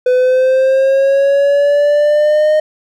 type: linear sweep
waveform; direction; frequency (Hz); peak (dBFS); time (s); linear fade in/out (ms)
triangle; up; 500 to 617; -6; 0.06-2.6; 5
effects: none